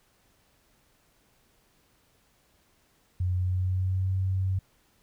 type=tone with pitch glide; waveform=sine; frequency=90.7 to 94.55 Hz; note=F#2 to F#2; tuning=-34 to +38 cents; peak=-24 dBFS; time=3.2-4.59 s; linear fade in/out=5 ms; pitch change=+72 cents; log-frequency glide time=3.31-4.12 s; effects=pink hiss -66 dBFS RMS until 5.02 s